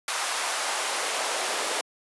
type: noise with high-pass filter sweep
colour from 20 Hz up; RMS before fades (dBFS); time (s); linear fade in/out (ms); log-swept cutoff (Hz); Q
pink; -28; 0.08-1.81; 2; 950 to 470; 1.1
effects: high-pass 300 Hz 12 dB/octave + resampled to 24000 Hz